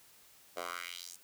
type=tone with high-pass filter sweep; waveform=10% pulse; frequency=87.31 Hz; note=F2; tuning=in tune; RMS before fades=-43 dBFS; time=0.56-1.17 s; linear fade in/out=20 ms; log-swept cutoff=590 to 8100 Hz; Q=2.2; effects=white hiss -61 dBFS RMS until 1.23 s